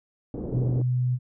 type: low-pass noise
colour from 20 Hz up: white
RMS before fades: -32 dBFS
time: 0.34-0.82 s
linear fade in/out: 2 ms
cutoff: 420 Hz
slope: 24 dB/octave
type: tone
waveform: sine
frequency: 125.1 Hz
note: B2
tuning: 23 cents sharp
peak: -21 dBFS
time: 0.51-1.19 s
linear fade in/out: 50 ms
effects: none